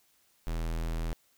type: tone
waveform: square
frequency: 40.96 Hz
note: E1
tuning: 10 cents flat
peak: -31 dBFS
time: 0.47-1.13 s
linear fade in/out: 0 ms
effects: white hiss -68 dBFS RMS until 1.37 s